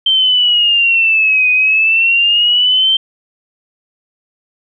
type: exponential two-way sweep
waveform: sine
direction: down then up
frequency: 3136 to 2488 to 3136 Hz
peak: -8 dBFS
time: 0.06-2.97 s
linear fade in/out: 5 ms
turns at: 1.5 s
effects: none